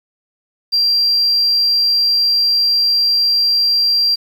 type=tone; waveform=sine; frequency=4737 Hz; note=D8; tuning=14 cents sharp; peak=-10 dBFS; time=0.72-4.16 s; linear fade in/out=20 ms; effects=tanh soft clip ceiling -7 dBFS + 7-bit